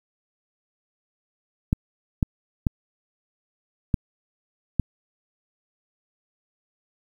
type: clicks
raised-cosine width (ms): 5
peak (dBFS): -7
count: 5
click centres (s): 1.729 / 2.228 / 2.668 / 3.942 / 4.797
effects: 8-bit